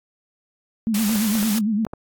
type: tone with vibrato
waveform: sine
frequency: 214.4 Hz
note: A3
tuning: 45 cents flat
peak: -18 dBFS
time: 0.87-1.85 s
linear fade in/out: 0 ms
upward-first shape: sine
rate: 8.8 Hz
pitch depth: 110 cents each way
type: noise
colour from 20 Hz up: white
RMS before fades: -27 dBFS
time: 0.94-1.59 s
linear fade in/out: 5 ms
type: clicks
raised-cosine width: 1 ms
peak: -18 dBFS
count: 6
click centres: 1.094 / 1.158 / 1.354 / 1.429 / 1.867 / 1.935 s
effects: AAC 64 kbps